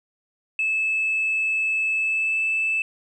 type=tone with pitch glide; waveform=sine; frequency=2610 to 2630 Hz; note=E7 to E7; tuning=-18 to -5 cents; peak=-19 dBFS; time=0.59-2.82 s; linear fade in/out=2 ms; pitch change=+13 cents; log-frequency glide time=1.93-2.4 s; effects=tanh soft clip ceiling -16 dBFS